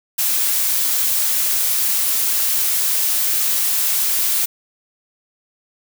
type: noise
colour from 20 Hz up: blue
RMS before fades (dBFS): -18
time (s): 0.18-4.46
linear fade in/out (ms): 10
effects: none